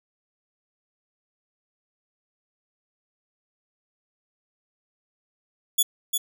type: tone with echo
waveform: 5% pulse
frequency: 3402 Hz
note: G#7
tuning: 41 cents sharp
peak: -9 dBFS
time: 5.78-5.83 s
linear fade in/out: 10 ms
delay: 350 ms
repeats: 1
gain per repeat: -5 dB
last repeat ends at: 6.18 s
effects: none